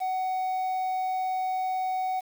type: tone with quantisation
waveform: triangle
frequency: 747 Hz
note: F#5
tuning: 16 cents sharp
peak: -24 dBFS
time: 0-2.21 s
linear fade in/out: 20 ms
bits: 8
effects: none